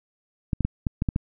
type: clicks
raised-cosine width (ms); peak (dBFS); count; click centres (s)
5; -11; 7; 0.532 / 0.607 / 0.65 / 0.868 / 1.021 / 1.088 / 1.161
effects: none